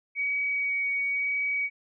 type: tone with vibrato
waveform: sine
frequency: 2257 Hz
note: C#7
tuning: 31 cents sharp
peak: -25 dBFS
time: 0.15-1.7 s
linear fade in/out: 50 ms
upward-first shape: sine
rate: 0.97 Hz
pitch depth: 9 cents each way
effects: none